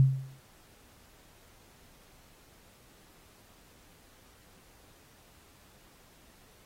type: tone with exponential decay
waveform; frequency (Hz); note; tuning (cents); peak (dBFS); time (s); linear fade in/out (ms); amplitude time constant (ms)
sine; 133.4; C3; +34; -15; 0-0.4; 0; 85
effects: pink hiss -60 dBFS RMS until 6.65 s + AAC 48 kbps